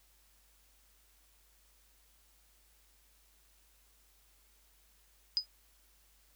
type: tone with exponential decay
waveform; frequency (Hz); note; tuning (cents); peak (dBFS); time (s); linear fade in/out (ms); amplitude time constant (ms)
sine; 4981; D#8; +1; -23; 5.37-5.46; 0; 19
effects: added 50 Hz sine -68 dBFS peak until 6.35 s + white hiss -68 dBFS RMS until 6.35 s